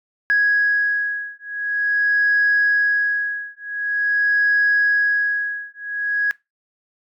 sine beating tone pair, 1661.2 / 1661.66 Hz, G#6 / G#6, 0 / 0 cents, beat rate 0.46 Hz, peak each -18 dBFS, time 0.3-6.31 s, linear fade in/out 0 ms, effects noise-tail reverb RT60 0.2 s tail -20 dB re dry + tanh soft clip ceiling -9 dBFS

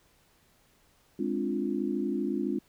sine chord, D half-diminished seventh, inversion second, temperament equal, 207.7 / 261.6 / 293.7 / 349.2 Hz, Ab3 / C4 / D4 / F4, 0 / 0 / 0 / 0 cents, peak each -33 dBFS, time 1.19-2.59 s, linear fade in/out 5 ms, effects pink hiss -65 dBFS RMS until 2.68 s

